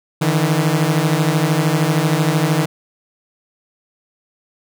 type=beating tone pair; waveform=sawtooth; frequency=150 / 163 Hz; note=D3 / E3; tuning=+37 / -19 cents; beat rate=13 Hz; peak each=-13 dBFS; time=0.21-2.66 s; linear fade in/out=10 ms; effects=none